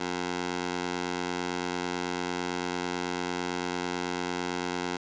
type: tone with high-pass filter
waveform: 15% pulse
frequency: 89 Hz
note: F2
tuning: 33 cents sharp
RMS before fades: -32 dBFS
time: 0-4.97 s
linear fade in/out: 5 ms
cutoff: 320 Hz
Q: 0.64
effects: resampled to 16000 Hz